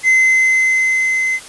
triangle tone with level ramp, 2056 Hz, C7, 31 cents flat, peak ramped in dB -6 to -13 dBFS, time 0.03-1.4 s, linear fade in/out 50 ms, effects white hiss -35 dBFS RMS until 1.48 s + resampled to 24000 Hz

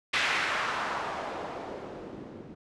blue noise with low-pass filter sweep, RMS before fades -33 dBFS, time 0.13-2.55 s, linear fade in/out 10 ms, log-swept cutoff 2300 to 240 Hz, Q 1.4, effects low-pass 8000 Hz 12 dB/octave

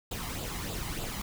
pink noise with flanger, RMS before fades -36 dBFS, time 0.11-1.22 s, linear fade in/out 5 ms, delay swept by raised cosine 0.25 to 1.02 ms, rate 3.3 Hz, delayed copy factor +0.55, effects none

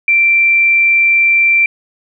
sine tone, 2352 Hz, D7, 2 cents sharp, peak -7 dBFS, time 0.08-1.66 s, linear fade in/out 2 ms, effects none

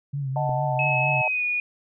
sine tone with vibrato, 137.4 Hz, C#3, 15 cents flat, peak -25 dBFS, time 0.13-1.22 s, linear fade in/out 10 ms, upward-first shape triangle, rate 4.4 Hz, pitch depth 86 cents each way
sine chord, D# diminished, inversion none, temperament equal, 622.3 / 740 / 880 Hz, D#5 / F#5 / A5, 0 / 0 / 0 cents, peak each -28 dBFS, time 0.36-1.28 s, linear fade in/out 2 ms
clicks, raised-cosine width 2 ms, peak -25 / -34 dBFS, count 2, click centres 0.493 / 0.497 s
sine tone with pitch glide, 2576 to 2454 Hz, E7 to D#7, -41 to -25 cents, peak -22 dBFS, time 0.79-1.6 s, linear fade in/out 2 ms, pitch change -84 cents, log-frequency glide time 1.2-1.44 s
effects none

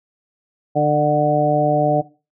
harmonic tone with a mistuned harmonic, 149.3 Hz, D3, 29 cents sharp, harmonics 1 / 2 / 3 / 4 / 5, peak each -21 / -21 / -23 / -18 / -18 dBFS, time 0.75-2.02 s, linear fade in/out 20 ms, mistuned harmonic 5, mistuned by -15 cents, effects noise-tail reverb RT60 0.3 s tail -17 dB re dry

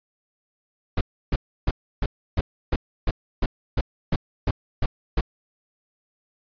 brown noise bursts, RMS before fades -20 dBFS, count 13, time 0.97-5.21 s, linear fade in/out 5 ms, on 40 ms, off 310 ms, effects resampled to 11025 Hz

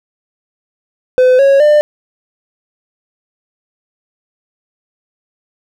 triangle tone with pitch steps, 508 / 550.8 / 597.2 Hz, B4 / C#5 / D5, +49 / -11 / +29 cents, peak -3 dBFS, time 1.18-1.81 s, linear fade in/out 0 ms, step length 210 ms, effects none

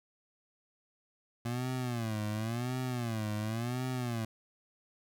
25% pulse tone with vibrato, 116.54 Hz, A#2, in tune, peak -29 dBFS, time 1.45-4.25 s, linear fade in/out 5 ms, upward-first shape sine, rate 0.93 Hz, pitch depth 170 cents each way, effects none

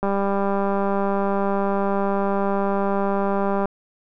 click train, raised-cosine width 1 ms, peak -10 dBFS, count 719, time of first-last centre 0.03-3.656 s, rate 198 Hz, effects none

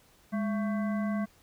harmonic tone with a mistuned harmonic, 222.9 Hz, A3, 23 cents sharp, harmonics 1 / 3 / 5 / 7 / 9, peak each -28 / -38 / -42 / -45 / -47 dBFS, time 0.32-1.26 s, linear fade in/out 20 ms, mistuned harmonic 1, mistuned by -130 cents, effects pink hiss -62 dBFS RMS until 1.42 s

